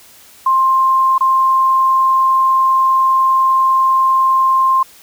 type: tone with dropouts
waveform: sine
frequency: 1055 Hz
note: C6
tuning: 14 cents sharp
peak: -9 dBFS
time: 0.46-4.83 s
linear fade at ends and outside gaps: 5 ms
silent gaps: 1.181-1.207 s
effects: white hiss -43 dBFS RMS until 5.02 s